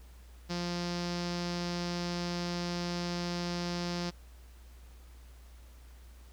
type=tone with low-pass filter; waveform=sawtooth; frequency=174.61 Hz; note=F3; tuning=in tune; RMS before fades=-35 dBFS; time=0.49-4.11 s; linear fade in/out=20 ms; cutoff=5100 Hz; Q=4.3; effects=added 60 Hz sine -50 dBFS peak until 6.32 s + pink hiss -62 dBFS RMS until 6.32 s